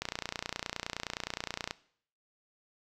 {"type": "click train", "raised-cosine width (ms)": 0.2, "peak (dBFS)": -16, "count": 51, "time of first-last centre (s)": [0.02, 1.709], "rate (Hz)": 29.6, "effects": ["noise-tail reverb RT60 0.6 s tail -19 dB re dry"]}